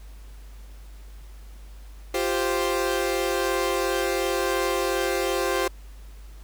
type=chord; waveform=sawtooth; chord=F suspended second; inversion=none; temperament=equal; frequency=349.2 / 392 / 523.3 Hz; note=F4 / G4 / C5; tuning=0 / 0 / 0 cents; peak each=-24 / -23 / -23 dBFS; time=2.14-5.68 s; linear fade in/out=5 ms; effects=added 50 Hz sine -40 dBFS peak until 6.43 s + pink hiss -55 dBFS RMS until 6.43 s